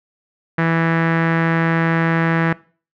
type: tone with low-pass filter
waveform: sawtooth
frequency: 164.81 Hz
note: E3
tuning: in tune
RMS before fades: -17 dBFS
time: 0.58-2.53 s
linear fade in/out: 5 ms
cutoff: 1800 Hz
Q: 3.2
effects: noise-tail reverb RT60 0.4 s tail -21 dB re dry